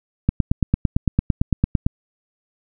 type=click train; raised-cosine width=5 ms; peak=-3 dBFS; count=15; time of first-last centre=0.29-1.865 s; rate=8.89 Hz; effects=none

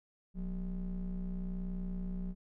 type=ring-modulated tone; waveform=triangle; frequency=106.6 Hz; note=G#2; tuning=46 cents sharp; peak=-30 dBFS; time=0.34-2.35 s; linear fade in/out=50 ms; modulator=76.1 Hz; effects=none

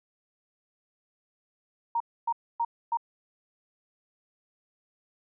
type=tone bursts; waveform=sine; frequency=932.3 Hz; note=A#5; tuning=in tune; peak=-24 dBFS; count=4; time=1.95-2.972 s; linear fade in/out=5 ms; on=53 ms; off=270 ms; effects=none

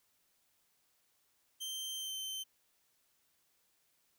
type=tone with pitch glide; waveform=sawtooth; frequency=3133 to 3095 Hz; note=G7 to G7; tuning=-2 to -23 cents; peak=-36 dBFS; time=1.6-2.44 s; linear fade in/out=20 ms; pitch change=-21 cents; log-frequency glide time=1.96-2.15 s; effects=white hiss -75 dBFS RMS until 4.18 s

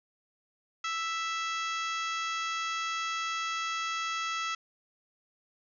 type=harmonic tone; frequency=659.3 Hz; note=E5; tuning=in tune; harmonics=2 / 3 / 4 / 5 / 6 / 7 / 8 / 9 / 10; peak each=-33 / -39 / -39 / -40 / -47 / -48 / -47 / -50 / -46 dBFS; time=0.84-4.55 s; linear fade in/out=5 ms; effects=none

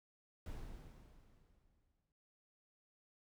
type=noise with exponential decay; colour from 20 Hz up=brown; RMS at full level=-45 dBFS; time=0.46-2.12 s; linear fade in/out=2 ms; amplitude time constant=360 ms; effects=none

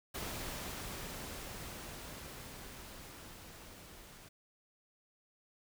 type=noise with level ramp; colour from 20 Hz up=pink; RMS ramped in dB=-41 to -55 dBFS; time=0.14-4.29 s; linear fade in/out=10 ms; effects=none

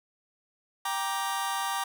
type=chord; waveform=sawtooth; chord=G minor; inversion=none; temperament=just; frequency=784 / 940.8 / 1176 Hz; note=G5 / Bb5 / D6; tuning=0 / +16 / +2 cents; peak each=-29 dBFS; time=0.85-1.84 s; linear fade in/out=5 ms; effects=none

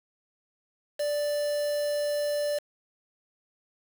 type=tone with quantisation; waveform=triangle; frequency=587 Hz; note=D5; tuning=1 cent flat; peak=-24 dBFS; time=0.99-2.59 s; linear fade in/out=10 ms; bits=6; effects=none

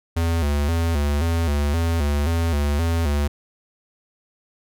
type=tone with vibrato; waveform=square; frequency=77.78 Hz; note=D#2; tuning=in tune; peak=-19 dBFS; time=0.16-3.28 s; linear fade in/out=10 ms; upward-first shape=square; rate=1.9 Hz; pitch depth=120 cents each way; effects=none

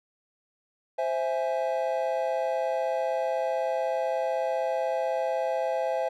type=chord; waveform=triangle; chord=C augmented; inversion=none; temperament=equal; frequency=523.3 / 659.3 / 830.6 Hz; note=C5 / E5 / G#5; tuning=0 / 0 / 0 cents; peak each=-27 / -27 / -30 dBFS; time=0.98-6.09 s; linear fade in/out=10 ms; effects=none

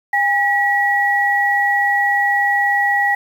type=tone pair together; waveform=sine; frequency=810 / 1926.5 Hz; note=G#5 / B6; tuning=-43 / -44 cents; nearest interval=octave + minor third; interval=1499 cents; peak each=-17 / -15 dBFS; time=0.13-3.15 s; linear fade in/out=5 ms; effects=7-bit

